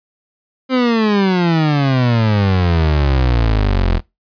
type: exponential sweep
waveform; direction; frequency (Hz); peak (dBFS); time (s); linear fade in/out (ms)
30% pulse; down; 263.4 to 41.2; -9; 0.69-4.01; 50
effects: noise-tail reverb RT60 0.2 s tail -21 dB re dry + resampled to 11025 Hz